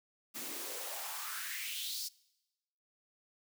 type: noise with high-pass filter sweep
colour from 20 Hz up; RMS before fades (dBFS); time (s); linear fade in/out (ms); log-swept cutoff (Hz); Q
white; -41; 0.34-2.09; 20; 210 to 5300; 3.9
effects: noise-tail reverb RT60 1.0 s tail -23 dB re dry